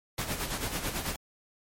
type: noise with tremolo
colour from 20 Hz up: pink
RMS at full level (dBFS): -31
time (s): 0.18-1.16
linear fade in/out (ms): 2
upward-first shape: sine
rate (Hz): 9.1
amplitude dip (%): 60
effects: MP3 64 kbps